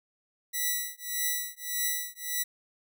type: tone with tremolo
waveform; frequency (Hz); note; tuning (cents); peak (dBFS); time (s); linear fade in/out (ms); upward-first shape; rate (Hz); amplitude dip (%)
5% pulse; 1959; B6; -15; -15; 0.53-2.44; 20; triangle; 1.7; 100
effects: none